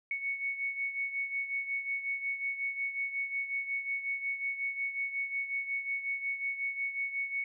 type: beating tone pair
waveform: sine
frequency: 2217 / 2222.5 Hz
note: C#7 / C#7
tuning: 0 / +4 cents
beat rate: 5.5 Hz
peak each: -33 / -39 dBFS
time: 0.11-7.44 s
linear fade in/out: 2 ms
effects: none